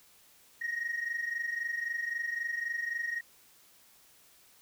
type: tone pair together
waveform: sine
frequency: 1858.2 / 1882 Hz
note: A#6 / A#6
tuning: -6 / +16 cents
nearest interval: unison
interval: 22 cents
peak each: -35 / -32 dBFS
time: 0.61-3.21 s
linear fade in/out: 10 ms
effects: tanh soft clip ceiling -28 dBFS + white hiss -61 dBFS RMS until 4.61 s